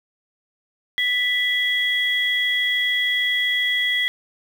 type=tone pair together; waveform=sine; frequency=1975.5 / 3322 Hz; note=B6 / G#7; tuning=0 / 0 cents; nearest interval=major sixth; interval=900 cents; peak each=-20 / -22 dBFS; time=0.98-4.08 s; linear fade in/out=0 ms; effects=7-bit